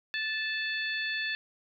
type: harmonic tone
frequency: 875 Hz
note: A5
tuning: 10 cents flat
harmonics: 2 / 3 / 4 / 5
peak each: -32 / -36 / -38 / -40 dBFS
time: 0.14-1.35 s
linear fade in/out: 0 ms
effects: none